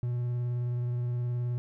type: tone with vibrato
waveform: triangle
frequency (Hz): 121.7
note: B2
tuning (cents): -25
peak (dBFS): -26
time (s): 0.03-1.58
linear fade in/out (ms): 0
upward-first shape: sine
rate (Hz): 19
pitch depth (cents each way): 17
effects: none